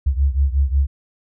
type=beating tone pair; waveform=sine; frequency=67.1 / 72.6 Hz; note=C2 / D2; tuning=+44 / -19 cents; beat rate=5.5 Hz; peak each=-16 / -19 dBFS; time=0.06-0.87 s; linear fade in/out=10 ms; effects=none